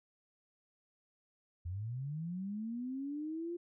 sine linear sweep, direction up, 82.41 to 351.3 Hz, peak -37 dBFS, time 1.65-3.57 s, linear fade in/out 10 ms, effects none

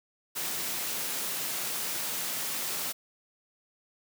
white high-pass noise, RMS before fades -33 dBFS, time 0.35-2.93 s, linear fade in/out 20 ms, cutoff 120 Hz, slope 48 dB/octave, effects none

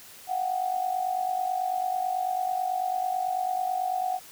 sine tone with amplitude modulation, 740 Hz, F#5, in tune, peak -22 dBFS, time 0.27-4.2 s, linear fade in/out 50 ms, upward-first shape sine, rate 49.1 Hz, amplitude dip 70%, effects white hiss -48 dBFS RMS until 4.31 s

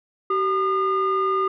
sine tone pair together, 382.8 / 1215.3 Hz, G4 / D#6, -41 / -41 cents, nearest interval octave + minor sixth, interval 2000 cents, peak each -21 / -19 dBFS, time 0.3-1.48 s, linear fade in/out 5 ms, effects tanh soft clip ceiling -15 dBFS

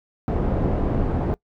pink low-pass noise, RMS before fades -22 dBFS, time 0.28-1.34 s, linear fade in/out 0 ms, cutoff 580 Hz, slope 12 dB/octave, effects noise-tail reverb RT60 0.1 s tail -23 dB re dry

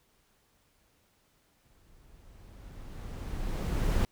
brown noise with exponential growth, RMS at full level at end -24 dBFS, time 1.65-4.05 s, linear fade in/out 1 ms, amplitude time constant 520 ms, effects pink hiss -69 dBFS RMS until 4.11 s

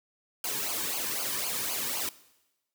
white noise with flanger, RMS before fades -32 dBFS, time 0.44-2.09 s, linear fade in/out 2 ms, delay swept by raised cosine 0.53 to 1.52 ms, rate 3.9 Hz, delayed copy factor -0.8, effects noise-tail reverb RT60 1.0 s tail -19 dB re dry

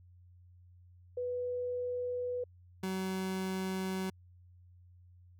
sine / 30% pulse tone pair in turn, 493.9 / 188.56 Hz, B4 / F#3, 0 / +33 cents, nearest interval octave + perfect fourth, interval 1667 cents, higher first, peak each -33 / -31 dBFS, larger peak second, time 1.17-2.44 / 2.83-4.1 s, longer neither, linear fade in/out 5 ms, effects added 89 Hz sine -56 dBFS peak until 5.39 s

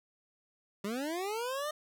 25% pulse linear sweep, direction up, 191.7 to 617 Hz, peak -30 dBFS, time 0.84-1.71 s, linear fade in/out 5 ms, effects none

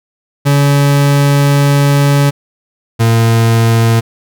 40% pulse tone pair in turn, 142 / 114.31 Hz, C#3 / A#2, +42 / -33 cents, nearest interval major third, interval 375 cents, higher first, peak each -6 dBFS, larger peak neither, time 0.45-2.31 / 2.99-4.01 s, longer first, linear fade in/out 20 ms, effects none

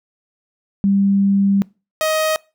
sine / sawtooth tone pair in turn, 197.8 / 628 Hz, G3 / D#5, +16 / +16 cents, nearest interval octave + minor sixth, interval 2000 cents, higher second, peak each -12 dBFS, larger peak neither, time 0.84-1.62 / 2.01-2.36 s, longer first, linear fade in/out 0 ms, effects noise-tail reverb RT60 0.3 s tail -24 dB re dry

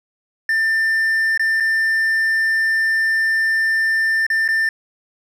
triangle tone with dropouts, 1790 Hz, A6, 29 cents sharp, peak -13 dBFS, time 0.49-4.69 s, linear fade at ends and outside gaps 2 ms, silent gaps 1.376-1.395 / 1.601-1.605 / 4.266-4.301 / 4.479-4.487 s, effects none

